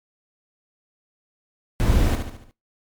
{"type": "noise with echo", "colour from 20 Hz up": "brown", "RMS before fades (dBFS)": -18, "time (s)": [1.8, 2.15], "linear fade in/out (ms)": 0, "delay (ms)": 72, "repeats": 5, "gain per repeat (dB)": -6, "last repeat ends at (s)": 2.51, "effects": ["noise-tail reverb RT60 0.2 s tail -19 dB re dry", "MP3 96 kbps"]}